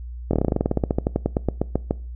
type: slowing click train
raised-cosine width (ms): 2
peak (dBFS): -6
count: 24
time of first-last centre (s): 0.31-1.909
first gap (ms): 23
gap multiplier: 1.09
effects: noise-tail reverb RT60 0.4 s tail -22 dB re dry + added 60 Hz sine -31 dBFS peak until 2.15 s